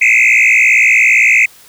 sine tone with frequency modulation, 2308 Hz, D7, 31 cents flat, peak -3 dBFS, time 0.01-1.46 s, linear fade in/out 10 ms, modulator 57.7 Hz, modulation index 4.8, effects tanh soft clip ceiling -5 dBFS + white hiss -42 dBFS RMS until 1.68 s

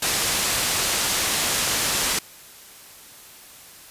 white low-pass noise, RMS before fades -23 dBFS, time 0.02-2.19 s, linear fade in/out 5 ms, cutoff 9300 Hz, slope 12 dB/octave, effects white hiss -45 dBFS RMS until 3.9 s + resampled to 32000 Hz

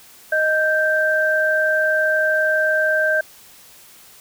sine tone pair together, 622.3 / 1568.1 Hz, D#5 / G6, 0 / 0 cents, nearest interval octave + major third, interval 1600 cents, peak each -19 / -17 dBFS, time 0.32-3.21 s, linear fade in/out 5 ms, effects white hiss -46 dBFS RMS until 4.2 s

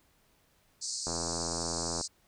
pink band-pass noise, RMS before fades -37 dBFS, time 0.81-2.08 s, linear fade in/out 20 ms, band 4300 to 8600 Hz, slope 96 dB/octave
click train, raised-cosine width 1 ms, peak -22 dBFS, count 80, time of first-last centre 1.07-2.01 s, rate 84 Hz
effects pink hiss -68 dBFS RMS until 2.27 s

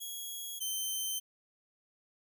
10% pulse tone pair in turn, 3322 / 3097 Hz, G#7 / G7, 0 / -22 cents, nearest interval minor second, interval 122 cents, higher first, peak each -31 / -25 dBFS, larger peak second, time 0-0.6 / 0.6-1.2 s, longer neither, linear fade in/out 20 ms, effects none

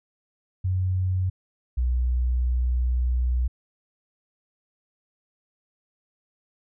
sine tone pair in turn, 92.5 / 61.74 Hz, F#2 / B1, 0 / 0 cents, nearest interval perfect fifth, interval 700 cents, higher first, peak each -21 / -20 dBFS, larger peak second, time 0.64-1.3 / 1.77-3.48 s, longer second, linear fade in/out 10 ms, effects none

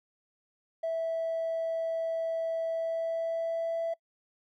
triangle tone with pitch glide, 656 to 663.6 Hz, E5 to E5, -9 to +11 cents, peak -25 dBFS, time 0.83-3.94 s, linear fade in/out 10 ms, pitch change +20 cents, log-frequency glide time 2.68-3.82 s, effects noise-tail reverb RT60 0.1 s tail -26 dB re dry + tanh soft clip ceiling -26 dBFS

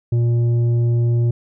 triangle tone with tanh clipping, 118.4 Hz, A#2, 27 cents sharp, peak -15 dBFS, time 0.12-1.31 s, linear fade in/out 5 ms, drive 11 dB, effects none

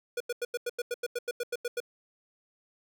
square tone bursts, 483.4 Hz, B4, 37 cents flat, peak -30 dBFS, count 14, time 0.17-1.803 s, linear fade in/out 5 ms, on 34 ms, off 89 ms, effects none

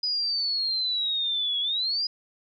sine exponential two-way sweep, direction down then up, 4978 to 3327 to 4978 Hz, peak -24 dBFS, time 0.03-2.07 s, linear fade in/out 5 ms, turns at 1.6 s, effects none

